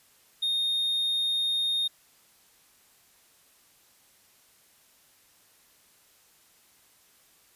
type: tone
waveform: triangle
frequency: 3690 Hz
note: A#7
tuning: 18 cents flat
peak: -23 dBFS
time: 0.42-1.88 s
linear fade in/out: 10 ms
effects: white hiss -61 dBFS RMS until 7.55 s + resampled to 32000 Hz